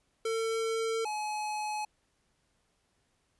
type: tone pair in turn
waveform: square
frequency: 450.4 / 848.2 Hz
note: A4 / G#5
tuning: +40 / +36 cents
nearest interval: major seventh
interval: 1096 cents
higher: second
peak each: -30 / -33 dBFS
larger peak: first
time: 0.25-1.05 / 1.05-1.85 s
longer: neither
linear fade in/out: 5 ms
effects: pink hiss -74 dBFS RMS until 3.39 s + resampled to 24000 Hz